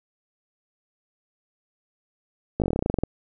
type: slowing click train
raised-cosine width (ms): 2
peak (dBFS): -10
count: 15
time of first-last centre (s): 2.6-3.036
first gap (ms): 18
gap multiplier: 1.08
effects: none